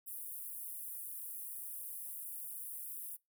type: high-pass noise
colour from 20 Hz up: pink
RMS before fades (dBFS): -45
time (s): 0.06-3.17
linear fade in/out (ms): 20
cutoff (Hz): 9800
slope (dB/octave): 48
effects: noise-tail reverb RT60 0.2 s tail -23 dB re dry